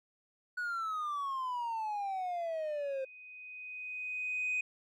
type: exponential sweep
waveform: triangle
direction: down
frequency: 1480 to 523.3 Hz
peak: -31 dBFS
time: 0.57-3.05 s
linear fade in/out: 10 ms
type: tone with exponential growth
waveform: sine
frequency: 2500 Hz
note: D#7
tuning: 8 cents sharp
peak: -28 dBFS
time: 1.94-4.61 s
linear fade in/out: 5 ms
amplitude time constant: 580 ms
effects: tanh soft clip ceiling -28 dBFS